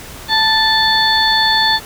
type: harmonic tone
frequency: 880 Hz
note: A5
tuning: in tune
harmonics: 1 / 2 / 4 / 5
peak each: -16 / -16 / -16 / -16 dBFS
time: 0.28-1.8 s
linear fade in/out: 50 ms
effects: pink hiss -33 dBFS RMS until 1.85 s